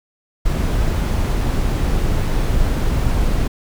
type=noise; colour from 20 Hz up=brown; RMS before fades=-17 dBFS; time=0.45-3.48 s; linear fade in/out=10 ms; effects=none